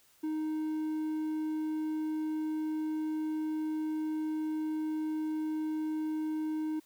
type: tone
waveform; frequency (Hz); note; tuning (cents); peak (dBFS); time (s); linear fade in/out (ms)
triangle; 311.1; D#4; 0; -29; 0.23-6.8; 10
effects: white hiss -65 dBFS RMS until 6.85 s